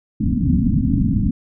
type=low-pass noise; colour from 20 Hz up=white; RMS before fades=-17 dBFS; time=0.2-1.31 s; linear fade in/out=5 ms; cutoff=280 Hz; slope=96 dB/octave; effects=none